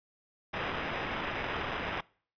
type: noise with sample-and-hold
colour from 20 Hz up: blue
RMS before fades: -35 dBFS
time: 0.53-2.01 s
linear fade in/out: 10 ms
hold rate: 4410 Hz
effects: noise-tail reverb RT60 0.5 s tail -25 dB re dry + resampled to 11025 Hz